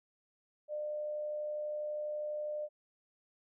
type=tone with amplitude modulation; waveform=sine; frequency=600 Hz; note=D5; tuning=37 cents sharp; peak=-34 dBFS; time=0.68-2.69 s; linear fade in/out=50 ms; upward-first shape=sine; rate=72.2 Hz; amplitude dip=25%; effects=none